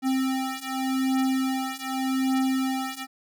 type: beating tone pair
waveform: square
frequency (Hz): 262.7 / 263.55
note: C4 / C4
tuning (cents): +7 / +13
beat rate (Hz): 0.85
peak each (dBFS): -28 / -27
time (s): 0.02-3.07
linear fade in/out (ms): 50
effects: none